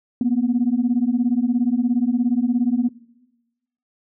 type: beating tone pair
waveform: sine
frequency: 234.2 / 251.2 Hz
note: A#3 / B3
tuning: +8 / +30 cents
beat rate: 17 Hz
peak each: -19 dBFS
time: 0.21-2.89 s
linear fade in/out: 2 ms
effects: noise-tail reverb RT60 1.0 s tail -18 dB re dry + tanh soft clip ceiling -10 dBFS